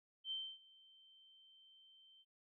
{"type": "tone with ADSR envelope", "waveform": "sine", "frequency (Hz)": 3111, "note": "G7", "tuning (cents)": -14, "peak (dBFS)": -39, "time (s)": [0.24, 2.25], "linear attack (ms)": 71, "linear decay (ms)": 270, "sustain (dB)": -24, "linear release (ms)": 42, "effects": []}